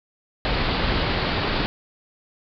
pink low-pass noise, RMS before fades -23 dBFS, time 0.45-1.66 s, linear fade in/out 0 ms, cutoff 4800 Hz, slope 96 dB/octave, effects none

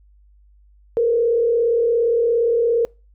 sine tone with frequency modulation, 466.4 Hz, A#4, 1 cent sharp, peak -14 dBFS, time 0.97-2.85 s, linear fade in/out 0 ms, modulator 37.3 Hz, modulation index 0.58, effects noise-tail reverb RT60 0.3 s tail -26 dB re dry + added 50 Hz sine -49 dBFS peak until 3.14 s

